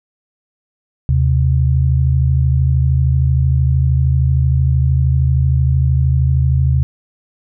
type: tone pair together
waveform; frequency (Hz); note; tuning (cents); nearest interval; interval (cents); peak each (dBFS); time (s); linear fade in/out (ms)
sine; 77.78 / 130.81; D#2 / C3; 0 / 0; major sixth; 900; -13; 1.09-6.83; 0
effects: none